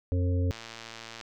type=harmonic tone; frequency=89.3 Hz; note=F2; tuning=39 cents sharp; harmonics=1 / 3 / 5 / 6; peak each=-24 / -34 / -38 / -40 dBFS; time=0.12-0.51 s; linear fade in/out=0 ms
type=click train; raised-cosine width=0.2 ms; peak=-24 dBFS; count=81; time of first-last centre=0.51-1.212 s; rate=114 Hz
effects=none